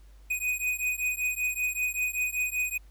square beating tone pair, 2489 / 2494.2 Hz, D#7 / D#7, 0 / +4 cents, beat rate 5.2 Hz, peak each -31 dBFS, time 0.3-2.78 s, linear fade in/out 10 ms, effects added 50 Hz sine -49 dBFS peak until 2.9 s + pink hiss -65 dBFS RMS until 2.9 s

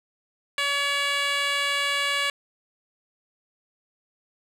10% pulse tone with band-pass filter, 567 Hz, C#5, 39 cents sharp, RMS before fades -25 dBFS, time 0.58-2.3 s, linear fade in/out 2 ms, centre 2800 Hz, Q 0.6, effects none

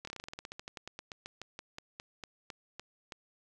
slowing click train, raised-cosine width 0.2 ms, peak -25 dBFS, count 27, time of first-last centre 0.05-3.122 s, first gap 24 ms, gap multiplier 1.11, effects none

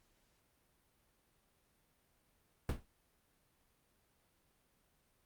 brown noise with exponential decay, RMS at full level -29 dBFS, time 2.69-2.85 s, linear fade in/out 2 ms, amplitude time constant 33 ms, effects pink hiss -75 dBFS RMS until 5.25 s + Opus 48 kbps

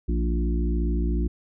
harmonic tone with a mistuned harmonic, 58.27 Hz, A#1, in tune, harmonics 1 / 3 / 4 / 5 / 6, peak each -22 / -31 / -34 / -33 / -34 dBFS, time 0.08-1.28 s, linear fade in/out 10 ms, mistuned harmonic 4, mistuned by -31 cents, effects none

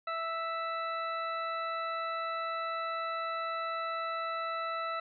harmonic tone, 659 Hz, E5, 1 cent flat, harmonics 1 / 2 / 3 / 4 / 6, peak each -39 / -34 / -44 / -47 / -47 dBFS, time 0.07-5 s, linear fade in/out 5 ms, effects none

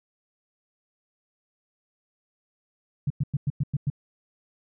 sine tone bursts, 141.6 Hz, C#3, 37 cents sharp, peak -21 dBFS, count 7, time 3.07-3.901 s, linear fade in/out 5 ms, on 33 ms, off 100 ms, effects none

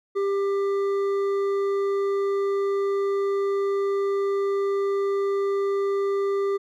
sine tone with hard clipping, 396.5 Hz, G4, 20 cents sharp, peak -23 dBFS, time 0.15-6.58 s, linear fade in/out 20 ms, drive 7 dB, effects none

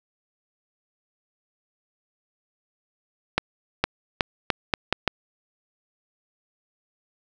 accelerating click train, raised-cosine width 0.3 ms, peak -3 dBFS, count 7, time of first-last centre 3.38-5.077 s, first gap 460 ms, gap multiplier 0.8, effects none

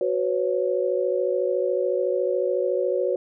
sine chord, F# suspended fourth, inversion none, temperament equal with one note detuned, 370 / 500.5 / 554.4 Hz, F#4 / B4 / C#5, 0 / +23 / 0 cents, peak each -25 dBFS, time 0.01-3.16 s, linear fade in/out 2 ms, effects none

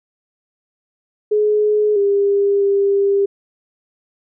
sine tone with pitch steps, 421.7 / 401.2 / 398.3 Hz, G#4 / G4 / G4, +26 / +40 / +28 cents, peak -12 dBFS, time 1.31-3.26 s, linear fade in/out 10 ms, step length 650 ms, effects none

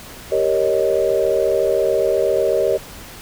sine chord, Eb dominant seventh, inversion first, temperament equal, 392 / 466.2 / 554.4 / 622.3 Hz, G4 / Bb4 / Db5 / Eb5, 0 / 0 / 0 / 0 cents, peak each -20 dBFS, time 0.31-2.78 s, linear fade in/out 20 ms, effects pink hiss -37 dBFS RMS until 3.21 s

